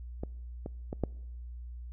clicks, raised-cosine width 2 ms, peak -22 / -24 / -22 / -15 dBFS, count 4, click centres 0.235 / 0.661 / 0.929 / 1.037 s, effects noise-tail reverb RT60 1.0 s tail -25 dB re dry + added 60 Hz sine -40 dBFS peak until 1.92 s

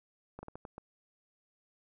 slowing click train, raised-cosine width 1 ms, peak -30 dBFS, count 6, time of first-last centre 0.39-0.781 s, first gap 40 ms, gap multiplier 1.34, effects none

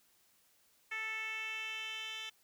10% pulse tone with band-pass filter sweep, 440 Hz, A4, in tune, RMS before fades -41 dBFS, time 0.91-2.3 s, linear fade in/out 10 ms, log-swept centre 2100 to 3500 Hz, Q 3.7, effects white hiss -70 dBFS RMS until 2.43 s

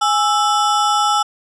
square ring-modulated tone, 1075 Hz, C6, 47 cents sharp, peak -11 dBFS, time 0.01-1.23 s, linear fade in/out 10 ms, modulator 245 Hz, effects resampled to 22050 Hz

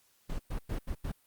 brown noise bursts at uneven times, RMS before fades -34 dBFS, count 5, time 0.29-0.39 / 0.5-0.59 / 0.69-0.79 / 0.87-0.95 / 1.04-1.12 s, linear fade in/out 10 ms, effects white hiss -68 dBFS RMS until 1.26 s + Opus 48 kbps

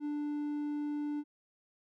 triangle tone, 294.6 Hz, D4, 6 cents sharp, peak -31 dBFS, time 0-1.24 s, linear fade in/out 50 ms, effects none

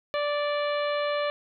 harmonic tone, 585 Hz, D5, 7 cents flat, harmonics 1 / 2 / 3 / 4 / 5 / 6 / 7, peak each -26 / -32 / -36 / -38 / -40 / -42 / -43 dBFS, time 0.14-1.3 s, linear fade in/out 0 ms, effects none

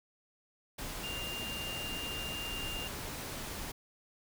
sine tone in noise, 2800 Hz, F7, 4 cents sharp, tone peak -39 dBFS, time 1.03-2.88 s, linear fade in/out 10 ms, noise pink, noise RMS -41 dBFS, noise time 0.78-3.72 s, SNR -1 dB, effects none

